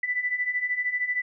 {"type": "beating tone pair", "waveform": "sine", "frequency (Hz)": [1975.5, 1988.5], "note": ["B6", "B6"], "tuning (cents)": [0, 11], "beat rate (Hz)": 13, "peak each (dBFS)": [-30, -26], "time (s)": [0.03, 1.22], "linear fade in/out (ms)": 5, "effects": []}